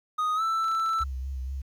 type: tone with pitch glide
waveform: triangle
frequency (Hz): 1244.5 to 1326.1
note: D#6 to E6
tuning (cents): 0 to +10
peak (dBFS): -22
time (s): 0.18-1.04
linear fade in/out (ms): 10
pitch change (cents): +110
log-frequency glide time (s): 0.35-0.42
type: clicks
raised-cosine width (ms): 0.2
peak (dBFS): -30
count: 10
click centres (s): 0.643 / 0.683 / 0.716 / 0.75 / 0.797 / 0.862 / 0.892 / 0.934 / 0.988 / 1.018
type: tone with vibrato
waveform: sine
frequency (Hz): 66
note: C2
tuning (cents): +16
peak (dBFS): -30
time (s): 1-1.62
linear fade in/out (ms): 10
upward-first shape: sine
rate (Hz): 4.2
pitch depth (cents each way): 53
effects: 10-bit